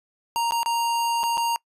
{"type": "tone with dropouts", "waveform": "square", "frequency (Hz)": 932.3, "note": "A#5", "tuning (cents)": 0, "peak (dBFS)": -22, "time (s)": [0.36, 1.56], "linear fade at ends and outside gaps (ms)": 0, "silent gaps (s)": [[0.509, 0.521], [0.631, 0.66], [1.232, 1.237], [1.372, 1.378]], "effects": ["noise-tail reverb RT60 0.1 s tail -24 dB re dry", "resampled to 32000 Hz"]}